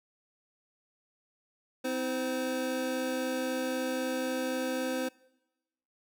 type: tone cluster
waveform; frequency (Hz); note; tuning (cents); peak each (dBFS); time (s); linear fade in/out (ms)
square; 256.9 / 320.7 / 517; C4 / E4 / C5; -32 / -48 / -21; -35 / -39 / -34; 1.84-5.09; 10
effects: noise-tail reverb RT60 1.0 s tail -23 dB re dry